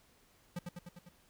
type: tone with echo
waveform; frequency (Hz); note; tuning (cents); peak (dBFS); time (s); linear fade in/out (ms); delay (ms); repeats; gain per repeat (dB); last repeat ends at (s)
square; 175.7; F3; +11; -37; 0.56-0.59; 5; 100; 5; -3; 1.09
effects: pink hiss -67 dBFS RMS until 1.29 s